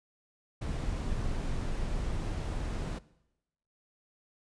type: noise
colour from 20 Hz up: brown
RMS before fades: -33 dBFS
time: 0.61-2.99 s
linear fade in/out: 10 ms
effects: noise-tail reverb RT60 0.9 s tail -20 dB re dry + resampled to 22050 Hz